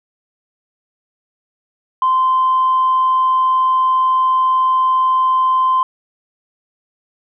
sine tone, 1037 Hz, C6, 16 cents flat, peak -10 dBFS, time 2.02-5.83 s, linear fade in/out 2 ms, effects tanh soft clip ceiling -7 dBFS

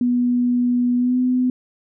sine tone with pitch glide, 244.9 to 252.1 Hz, B3 to B3, -14 to +36 cents, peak -15 dBFS, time 0.01-1.5 s, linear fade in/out 2 ms, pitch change +50 cents, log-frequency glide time 0.97-1.18 s, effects none

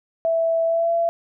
sine tone with pitch glide, 659.3 to 675.1 Hz, E5 to E5, 0 to +41 cents, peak -17 dBFS, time 0.25-1.09 s, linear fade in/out 0 ms, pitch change +41 cents, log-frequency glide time 0.65-0.92 s, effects none

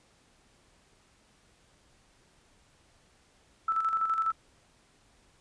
sine tone with tremolo, 1318.5 Hz, E6, in tune, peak -24 dBFS, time 3.68-4.32 s, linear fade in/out 5 ms, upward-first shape square, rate 12 Hz, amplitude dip 50%, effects pink hiss -64 dBFS RMS until 5.4 s + resampled to 22050 Hz

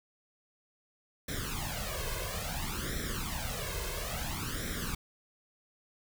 pink noise with flanger, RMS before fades -36 dBFS, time 1.28-4.95 s, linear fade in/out 5 ms, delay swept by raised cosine 0.53 to 1.93 ms, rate 0.59 Hz, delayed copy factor +0.85, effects none

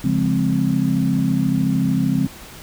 sine chord, Db major seventh, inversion none, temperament equal with one note detuned, 140.12 / 174.61 / 207.7 / 261.6 Hz, Db3 / F3 / Ab3 / C4, +19 / 0 / 0 / 0 cents, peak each -22 / -21 / -22 / -20 dBFS, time 0.04-2.27 s, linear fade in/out 5 ms, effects pink hiss -39 dBFS RMS until 2.62 s

